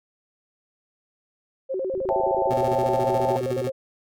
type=tone with vibrato; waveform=sine; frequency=447.9 Hz; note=A4; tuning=31 cents sharp; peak=-24 dBFS; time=1.69-3.72 s; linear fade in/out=20 ms; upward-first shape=square; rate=9.6 Hz; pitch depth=300 cents each way
type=click train; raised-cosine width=3 ms; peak=-30 dBFS; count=37; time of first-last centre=1.94-3.273 s; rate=27 Hz
type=chord; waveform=sine; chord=A dominant seventh; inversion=first; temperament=equal; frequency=554.4 / 659.3 / 784 / 880 Hz; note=C#5 / E5 / G5 / A5; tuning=0 / 0 / 0 / 0 cents; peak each=-27 dBFS; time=2.09-3.37 s; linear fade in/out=0 ms
type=tone with tremolo; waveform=25% pulse; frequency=124.4 Hz; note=B2; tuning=13 cents sharp; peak=-24 dBFS; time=2.5-3.7 s; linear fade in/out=10 ms; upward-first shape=square; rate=14 Hz; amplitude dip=50%
effects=none